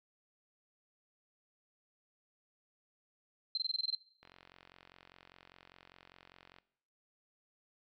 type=tone bursts; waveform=sine; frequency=4120 Hz; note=C8; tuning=28 cents flat; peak=-31 dBFS; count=9; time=3.55-3.95 s; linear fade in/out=2 ms; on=24 ms; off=23 ms
type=click train; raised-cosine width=0.3 ms; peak=-39 dBFS; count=107; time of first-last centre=4.23-6.586 s; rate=45 Hz
effects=noise-tail reverb RT60 0.8 s tail -21 dB re dry